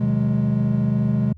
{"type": "chord", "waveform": "triangle", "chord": "Ab dominant seventh", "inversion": "first", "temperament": "equal with one note detuned", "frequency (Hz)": [127.46, 155.56, 185, 207.7], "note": ["C3", "Eb3", "Gb3", "Ab3"], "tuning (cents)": [-45, 0, 0, 0], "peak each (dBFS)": [-19, -24, -25, -19], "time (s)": [0, 1.33], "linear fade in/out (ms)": 10, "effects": ["added 80 Hz sine -40 dBFS peak until 1.37 s"]}